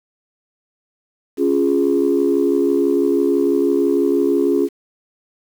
sine chord, Db major, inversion none, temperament equal, 277.2 / 349.2 / 415.3 Hz, Db4 / F4 / Ab4, 0 / 0 / 0 cents, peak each -17 dBFS, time 1.37-4.69 s, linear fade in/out 50 ms, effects tanh soft clip ceiling -6 dBFS + 7-bit

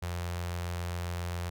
sawtooth tone with notch filter, 87.31 Hz, F2, in tune, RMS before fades -35 dBFS, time 0.02-1.5 s, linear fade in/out 10 ms, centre 260 Hz, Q 0.81, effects none

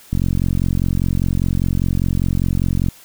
click train, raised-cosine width 5 ms, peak -6 dBFS, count 125, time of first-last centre 0.13-2.886 s, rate 45 Hz, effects white hiss -45 dBFS RMS until 3.04 s

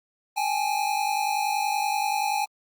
square tone pair together, 801 / 851.5 Hz, G5 / G#5, +37 / +43 cents, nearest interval minor second, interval 106 cents, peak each -27 dBFS, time 0.36-2.46 s, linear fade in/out 20 ms, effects Opus 48 kbps

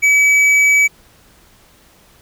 sine tone with tanh clipping, 2285 Hz, D7, 48 cents flat, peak -10 dBFS, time 0.02-0.88 s, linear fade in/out 20 ms, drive 9 dB, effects pink hiss -49 dBFS RMS until 2.21 s

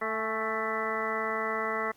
harmonic tone with a mistuned harmonic, 220.7 Hz, A3, 5 cents sharp, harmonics 1 / 2 / 3 / 4 / 5 / 6 / 7 / 8 / 9, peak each -41 / -35 / -37 / -40 / -35 / -35 / -47 / -39 / -35 dBFS, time 0.01-1.92 s, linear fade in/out 10 ms, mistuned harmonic 4, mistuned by -47 cents, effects pink hiss -62 dBFS RMS until 1.96 s + Opus 48 kbps

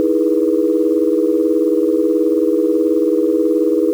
sine chord, E major seventh, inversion third, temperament equal with one note detuned, 311.1 / 329.6 / 415.3 / 486.8 Hz, D#4 / E4 / G#4 / B4, 0 / 0 / 0 / -25 cents, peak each -17 dBFS, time 0-3.93 s, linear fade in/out 0 ms, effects tanh soft clip ceiling -2 dBFS + 7-bit

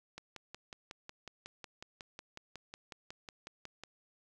click train, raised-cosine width 0.2 ms, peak -28 dBFS, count 21, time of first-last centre 0.18-3.836 s, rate 5.47 Hz, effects none

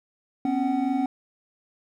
triangle tone cluster, 250.4 / 274.1 / 749 Hz, B3 / C#4 / F#5, +24 / -19 / +21 cents, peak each -26 / -22 / -27 dBFS, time 0.45-1.06 s, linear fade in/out 2 ms, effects none

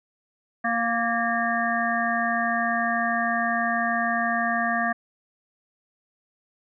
harmonic tone with a mistuned harmonic, 233.1 Hz, A#3, in tune, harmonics 1 / 3 / 5 / 7 / 8, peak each -29 / -26 / -29 / -29 / -28 dBFS, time 0.64-4.93 s, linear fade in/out 10 ms, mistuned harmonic 8, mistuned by -39 cents, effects none

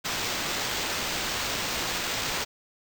violet noise with sample-and-hold, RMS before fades -30 dBFS, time 0.04-2.45 s, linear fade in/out 20 ms, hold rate 11025 Hz, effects none

